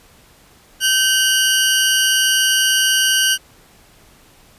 20% pulse tone pair together, 1544.6 / 2874 Hz, G6 / F7, -26 / +49 cents, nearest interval major seventh, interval 1075 cents, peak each -11 dBFS, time 0.8-3.38 s, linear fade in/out 50 ms, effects pink hiss -49 dBFS RMS until 4.58 s + resampled to 32000 Hz

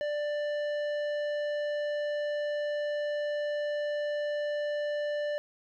sine tone with tanh clipping, 590 Hz, D5, 8 cents sharp, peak -31 dBFS, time 0.01-5.38 s, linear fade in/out 0 ms, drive 12 dB, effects none

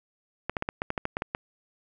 clicks, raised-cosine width 0.5 ms, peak -13 dBFS, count 11, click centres 0.496 / 0.568 / 0.624 / 0.689 / 0.819 / 0.904 / 0.978 / 1.054 / 1.169 / 1.221 / 1.349 s, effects none

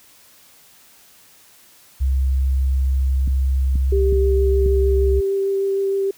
sine tone, 66.3 Hz, C2, 23 cents sharp, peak -15 dBFS, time 2-5.21 s, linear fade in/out 20 ms
clicks, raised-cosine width 5 ms, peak -15 dBFS, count 4, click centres 3.277 / 3.756 / 4.126 / 4.661 s
sine tone with vibrato, 392 Hz, G4, in tune, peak -17 dBFS, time 3.92-6.11 s, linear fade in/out 5 ms, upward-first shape sine, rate 6.5 Hz, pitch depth 9 cents each way
effects white hiss -50 dBFS RMS until 6.17 s

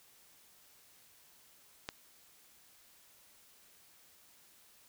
click, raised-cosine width 0.2 ms, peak -20 dBFS, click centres 1.889 s, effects white hiss -63 dBFS RMS until 4.88 s

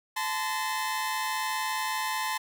sawtooth tone cluster, 869 / 1028 / 1838 Hz, A5 / C6 / A#6, -22 / -31 / -25 cents, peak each -28 / -28 / -34 dBFS, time 0.16-2.38 s, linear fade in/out 10 ms, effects none

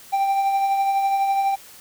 triangle tone with tremolo, 786 Hz, G5, 4 cents sharp, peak -14 dBFS, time 0.12-1.56 s, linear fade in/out 20 ms, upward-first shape triangle, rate 12 Hz, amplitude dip 40%, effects white hiss -45 dBFS RMS until 1.8 s

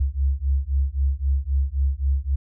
sine beating tone pair, 66.6 / 70.4 Hz, C2 / C#2, +31 / +27 cents, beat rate 3.8 Hz, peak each -22 dBFS, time 0-2.36 s, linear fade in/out 10 ms, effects none

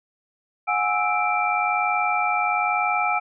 sine tone cluster, 726 / 827 / 1311 / 2351 Hz, F#5 / G#5 / E6 / D7, -33 / -8 / -10 / +1 cents, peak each -25 dBFS, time 0.67-3.2 s, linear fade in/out 20 ms, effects none

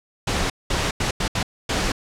pink noise bursts at uneven times, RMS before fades -22 dBFS, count 6, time 0.27-0.5 / 0.7-0.91 / 1-1.11 / 1.2-1.28 / 1.35-1.43 / 1.69-1.92 s, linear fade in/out 5 ms, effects low-pass 7000 Hz 12 dB/octave

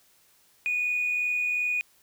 triangle tone with amplitude modulation, 2465 Hz, D#7, 17 cents flat, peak -19 dBFS, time 0.66-1.81 s, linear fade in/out 0 ms, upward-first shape sine, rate 82.7 Hz, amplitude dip 45%, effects tanh soft clip ceiling -21 dBFS + white hiss -62 dBFS RMS until 2.02 s

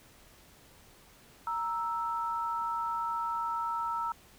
sine tone pair together, 932.3 / 1318.5 Hz, A#5 / E6, 0 / 0 cents, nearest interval tritone, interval 600 cents, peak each -33 / -33 dBFS, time 1.47-4.12 s, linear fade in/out 2 ms, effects pink hiss -58 dBFS RMS until 4.38 s

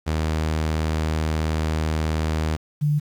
sawtooth / sine tone pair in turn, 78.5 / 148.19 Hz, D#2 / D3, +16 / +16 cents, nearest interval major seventh, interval 1100 cents, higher second, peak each -17 dBFS, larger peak neither, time 0.06-2.57 / 2.81-3 s, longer first, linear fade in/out 20 ms, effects low-pass 8000 Hz 12 dB/octave + 8-bit

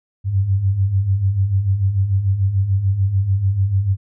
sine beating tone pair, 92.5 / 99.3 Hz, F#2 / G2, 0 / +23 cents, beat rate 6.8 Hz, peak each -22 / -15 dBFS, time 0.24-3.97 s, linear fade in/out 50 ms, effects none

